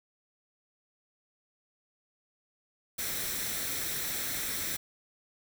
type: noise with comb filter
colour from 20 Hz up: white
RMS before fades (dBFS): -34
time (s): 2.98-4.77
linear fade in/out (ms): 10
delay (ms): 0.52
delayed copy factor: +0.5
effects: none